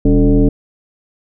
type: tone with frequency modulation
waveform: sine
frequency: 122.3 Hz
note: B2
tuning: 16 cents flat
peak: -7 dBFS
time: 0.05-0.49 s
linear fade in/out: 5 ms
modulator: 160 Hz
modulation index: 1.8
effects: none